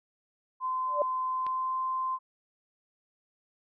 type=tone with pitch glide; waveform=sine; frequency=1030 to 1039.6 Hz; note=C6 to C6; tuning=-28 to -11 cents; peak=-28 dBFS; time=0.6-2.19 s; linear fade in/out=50 ms; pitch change=+17 cents; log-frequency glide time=1.26-1.79 s
type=tone with exponential growth; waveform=sine; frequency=587.3 Hz; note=D5; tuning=in tune; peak=-20 dBFS; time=0.86-1.02 s; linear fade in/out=2 ms; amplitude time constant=33 ms
type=click; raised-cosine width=0.3 ms; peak=-27 dBFS; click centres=1.466 s
effects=none